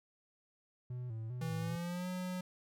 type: tone with vibrato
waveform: triangle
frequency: 117.8 Hz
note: A#2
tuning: 19 cents sharp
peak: -37 dBFS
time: 0.9-1.76 s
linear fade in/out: 5 ms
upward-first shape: square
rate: 2.5 Hz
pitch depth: 93 cents each way
type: tone with pitch glide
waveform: square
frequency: 162.6 to 182.51 Hz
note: E3 to F#3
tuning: -23 to -23 cents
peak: -38 dBFS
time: 1.41-2.41 s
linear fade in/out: 5 ms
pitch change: +200 cents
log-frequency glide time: 1.57-2.08 s
effects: none